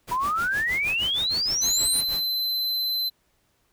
pink noise with tremolo, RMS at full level -36 dBFS, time 0.07-2.25 s, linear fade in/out 20 ms, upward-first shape sine, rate 6.4 Hz, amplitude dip 90%
sine exponential sweep, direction up, 960 to 9740 Hz, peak -22 dBFS, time 0.11-2.01 s, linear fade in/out 10 ms
square tone, 4058 Hz, B7, 46 cents sharp, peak -24 dBFS, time 1.61-3.1 s, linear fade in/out 20 ms
effects pink hiss -68 dBFS RMS until 3.72 s

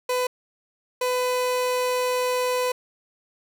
30% pulse tone pair in turn, 501 / 501 Hz, B4 / B4, +25 / +25 cents, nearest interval unison, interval 0 cents, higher neither, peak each -19 dBFS, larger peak neither, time 0.09-0.27 / 1.01-2.72 s, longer second, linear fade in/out 5 ms, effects none

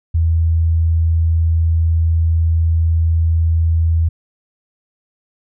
sine tone, 82 Hz, E2, 9 cents flat, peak -11 dBFS, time 0.14-4.09 s, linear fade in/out 10 ms, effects none

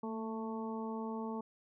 harmonic tone with a mistuned harmonic, 221.2 Hz, A3, 9 cents sharp, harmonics 1 / 2 / 3 / 4 / 5, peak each -39 / -43 / -51 / -45 / -49 dBFS, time 0.03-1.41 s, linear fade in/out 5 ms, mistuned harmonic 1, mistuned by +31 cents, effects none

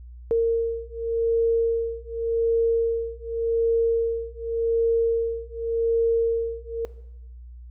sine beating tone pair, 459.1 / 459.97 Hz, A#4 / A#4, -26 / -23 cents, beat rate 0.87 Hz, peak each -23 dBFS, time 0.31-6.85 s, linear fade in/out 0 ms, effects noise-tail reverb RT60 0.9 s tail -17 dB re dry + added 60 Hz sine -39 dBFS peak until 7.7 s

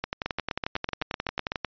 two click trains, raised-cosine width 0.3 ms, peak -12 / -12 dBFS, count 19 / 11, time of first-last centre 0.04-1.647 / 0.26-1.519 s, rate 11.2 / 7.94 Hz, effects resampled to 11025 Hz

